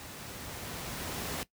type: noise with level ramp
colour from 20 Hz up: pink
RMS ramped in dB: -45 to -35 dBFS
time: 0-1.43 s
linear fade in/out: 0 ms
effects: noise-tail reverb RT60 0.1 s tail -18 dB re dry + high-pass 60 Hz 12 dB/octave